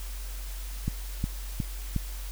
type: click train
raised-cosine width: 5 ms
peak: -15 dBFS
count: 4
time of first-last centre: 0.88-1.963 s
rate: 2.77 Hz
effects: added 46 Hz sine -34 dBFS peak until 2.31 s + white hiss -45 dBFS RMS until 2.31 s